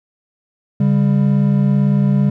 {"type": "tone pair together", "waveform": "triangle", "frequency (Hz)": [140.75, 198.7], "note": ["C#3", "G3"], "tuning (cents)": [27, 24], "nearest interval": "tritone", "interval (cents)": 597, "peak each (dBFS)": -12, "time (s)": [0.8, 2.3], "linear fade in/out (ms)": 5, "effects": []}